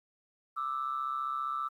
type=tone pair together; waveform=sine; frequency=1182 / 1317.1 Hz; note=D6 / E6; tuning=+11 / -2 cents; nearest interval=major second; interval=187 cents; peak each=-34 / -33 dBFS; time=0.56-1.69 s; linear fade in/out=20 ms; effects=tanh soft clip ceiling -25 dBFS + 11-bit